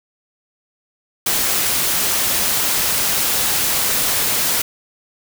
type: noise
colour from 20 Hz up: white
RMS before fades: -18 dBFS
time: 1.26-4.62 s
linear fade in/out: 5 ms
effects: none